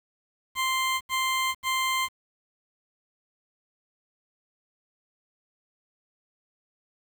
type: tone bursts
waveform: 20% pulse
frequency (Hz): 1046.5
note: C6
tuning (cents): 0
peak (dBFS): -19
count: 3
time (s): 0.55-2.088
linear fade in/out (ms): 50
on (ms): 460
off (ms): 79
effects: 8-bit